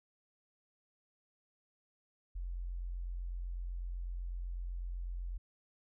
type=tone; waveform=sine; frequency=44 Hz; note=F1; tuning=14 cents sharp; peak=-37 dBFS; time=2.35-5.38 s; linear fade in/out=10 ms; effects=none